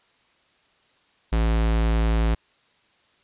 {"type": "tone", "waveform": "square", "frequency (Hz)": 55.6, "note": "A1", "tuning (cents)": 19, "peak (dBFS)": -19, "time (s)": [1.32, 2.35], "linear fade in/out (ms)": 10, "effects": ["white hiss -62 dBFS RMS until 3.23 s", "resampled to 8000 Hz"]}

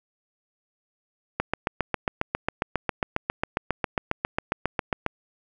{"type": "click train", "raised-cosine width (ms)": 0.5, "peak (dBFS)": -8, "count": 28, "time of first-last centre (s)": [1.4, 5.064], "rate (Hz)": 7.37, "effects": []}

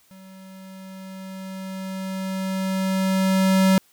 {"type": "tone with level ramp", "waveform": "square", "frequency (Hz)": 190, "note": "F#3", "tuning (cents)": 46, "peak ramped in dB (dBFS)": [-44, -14], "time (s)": [0.11, 3.78], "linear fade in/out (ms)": 0, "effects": ["white hiss -59 dBFS RMS until 3.92 s"]}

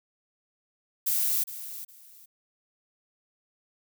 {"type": "noise with echo", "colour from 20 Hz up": "violet", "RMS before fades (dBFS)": -26, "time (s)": [1.06, 1.44], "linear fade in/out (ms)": 10, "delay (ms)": 410, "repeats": 2, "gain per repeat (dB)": -13, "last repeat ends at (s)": 2.26, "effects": []}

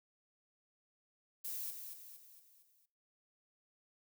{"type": "noise with echo", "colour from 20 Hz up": "violet", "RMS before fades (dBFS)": -42, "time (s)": [1.44, 1.71], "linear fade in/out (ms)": 10, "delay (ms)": 230, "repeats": 5, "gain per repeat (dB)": -6, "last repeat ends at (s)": 2.86, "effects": ["noise-tail reverb RT60 0.4 s tail -20 dB re dry"]}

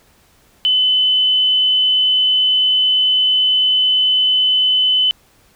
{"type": "tone", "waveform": "sine", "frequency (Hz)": 3023, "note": "F#7", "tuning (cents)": 36, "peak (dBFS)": -11, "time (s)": [0.65, 5.11], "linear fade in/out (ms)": 0, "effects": ["pink hiss -53 dBFS RMS until 5.55 s"]}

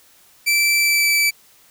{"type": "tone with pitch glide", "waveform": "sawtooth", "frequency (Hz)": [2331, 2315], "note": ["D7", "D7"], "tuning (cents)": [-14, -25], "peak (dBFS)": -11, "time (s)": [0.46, 1.31], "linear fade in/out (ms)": 20, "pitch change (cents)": -11, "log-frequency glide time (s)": [0.79, 1.09], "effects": ["white hiss -52 dBFS RMS until 1.7 s"]}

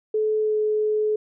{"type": "tone with pitch glide", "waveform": "sine", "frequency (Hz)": [431.2, 427.2], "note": ["A4", "G#4"], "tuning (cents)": [-35, 49], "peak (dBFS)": -19, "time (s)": [0.14, 1.16], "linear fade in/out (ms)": 5, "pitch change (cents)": -16, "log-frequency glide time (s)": [0.4, 0.58], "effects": []}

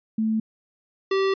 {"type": "tone pair in turn", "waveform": ["sine", "square"], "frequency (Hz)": [220, 387.4], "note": ["A3", "G4"], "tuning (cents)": [0, -20], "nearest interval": "minor seventh", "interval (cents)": 980, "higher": "second", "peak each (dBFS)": -20, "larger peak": "neither", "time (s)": [[0.18, 0.4], [1.11, 1.34]], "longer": "second", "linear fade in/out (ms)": 5, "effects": ["resampled to 11025 Hz"]}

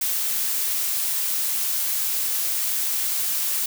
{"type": "noise", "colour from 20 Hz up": "blue", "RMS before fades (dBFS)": -24, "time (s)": [0.01, 3.66], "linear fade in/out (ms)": 5, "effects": []}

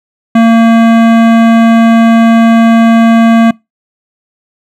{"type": "tone with hard clipping", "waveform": "sine", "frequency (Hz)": 228.4, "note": "A#3", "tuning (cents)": -35, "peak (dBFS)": -4, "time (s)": [0.35, 3.51], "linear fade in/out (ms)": 5, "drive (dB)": 17, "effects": ["noise-tail reverb RT60 0.2 s tail -24 dB re dry"]}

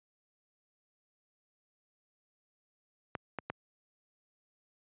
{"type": "clicks", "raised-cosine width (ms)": 0.5, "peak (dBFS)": -20, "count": 3, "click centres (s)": [3.152, 3.387, 3.5], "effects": ["high-pass 100 Hz 12 dB/octave", "resampled to 8000 Hz"]}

